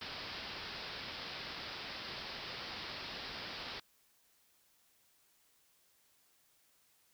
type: low-pass noise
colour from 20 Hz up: white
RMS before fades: -45 dBFS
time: 0.01-3.8 s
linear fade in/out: 5 ms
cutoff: 5200 Hz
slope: 96 dB/octave
effects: white hiss -71 dBFS RMS until 7.13 s